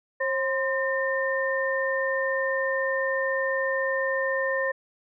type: tone cluster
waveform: sine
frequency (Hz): 536 / 1035 / 1814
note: C5 / C6 / A#6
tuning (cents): +42 / -19 / -48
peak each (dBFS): -26 / -33 / -27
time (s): 0.2-4.72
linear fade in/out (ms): 10
effects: none